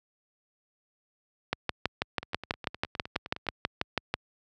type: two click trains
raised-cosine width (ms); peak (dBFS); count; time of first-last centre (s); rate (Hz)
0.3; -10 / -22; 17 / 13; 1.53-4.14 / 2.23-3.467; 6.13 / 9.7
effects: high-pass 60 Hz 12 dB/octave